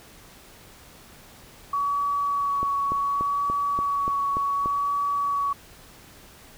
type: tone with vibrato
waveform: sine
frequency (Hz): 1129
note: C#6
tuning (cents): +31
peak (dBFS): -22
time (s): 1.73-5.53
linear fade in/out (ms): 5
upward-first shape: sine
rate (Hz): 0.68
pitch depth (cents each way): 15
type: click train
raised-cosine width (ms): 2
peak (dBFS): -19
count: 8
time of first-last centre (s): 2.63-4.659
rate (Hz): 3.45
effects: pink hiss -49 dBFS RMS until 6.57 s